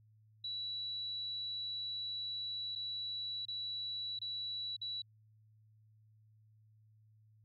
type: tone with dropouts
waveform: sine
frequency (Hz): 3931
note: B7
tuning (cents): -9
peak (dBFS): -38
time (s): 0.44-5.02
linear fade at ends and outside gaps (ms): 5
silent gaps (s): 2.753-2.758 / 3.454-3.482 / 4.19-4.215 / 4.766-4.814
effects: added 108 Hz sine -63 dBFS peak until 7.44 s